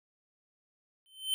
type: tone with exponential growth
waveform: square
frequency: 3082 Hz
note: G7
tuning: 30 cents flat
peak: -26 dBFS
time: 1.06-1.34 s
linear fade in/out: 0 ms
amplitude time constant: 60 ms
effects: none